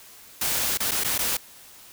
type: noise with dropouts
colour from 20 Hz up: white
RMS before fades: -25 dBFS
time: 0.41-1.37 s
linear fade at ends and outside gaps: 5 ms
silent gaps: 0.774-0.802 / 0.911-0.916 / 1.038-1.045 / 1.18-1.189 s
effects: white hiss -48 dBFS RMS until 1.92 s